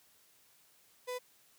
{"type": "tone", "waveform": "35% pulse", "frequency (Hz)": 498.8, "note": "B4", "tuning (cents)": 17, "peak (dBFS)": -35, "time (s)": [1.07, 1.19], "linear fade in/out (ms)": 20, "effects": ["white hiss -66 dBFS RMS until 1.58 s", "high-pass 60 Hz 12 dB/octave"]}